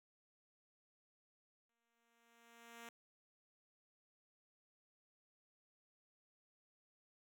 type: tone with exponential growth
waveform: 5% pulse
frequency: 233.1 Hz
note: A#3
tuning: in tune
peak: -39 dBFS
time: 1.69-2.89 s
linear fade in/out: 2 ms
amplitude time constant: 260 ms
effects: none